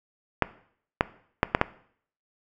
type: clicks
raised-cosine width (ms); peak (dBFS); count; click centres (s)
0.5; -3; 5; 0.423 / 1.009 / 1.431 / 1.549 / 1.614
effects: noise-tail reverb RT60 0.6 s tail -18 dB re dry